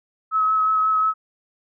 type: tone with vibrato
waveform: sine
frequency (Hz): 1286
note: E6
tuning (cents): -43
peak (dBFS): -16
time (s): 0.31-1.14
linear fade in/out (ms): 50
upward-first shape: sine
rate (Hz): 5.6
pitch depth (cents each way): 14
effects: none